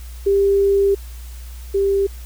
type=tone pair in turn; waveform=sine; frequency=396.6 / 394.7 Hz; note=G4 / G4; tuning=+20 / +12 cents; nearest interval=unison; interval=8 cents; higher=first; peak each=-12 / -14 dBFS; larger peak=first; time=0.26-0.95 / 1.74-2.07 s; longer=first; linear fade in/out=10 ms; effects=added 60 Hz sine -31 dBFS peak until 2.25 s + white hiss -45 dBFS RMS until 2.25 s